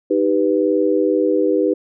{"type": "chord", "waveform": "sine", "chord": "Eb augmented", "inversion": "none", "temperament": "equal", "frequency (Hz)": [311.1, 392, 493.9], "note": ["Eb4", "G4", "B4"], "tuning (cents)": [0, 0, 0], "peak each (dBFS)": -18, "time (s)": [0.1, 1.74], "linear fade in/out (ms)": 10, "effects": []}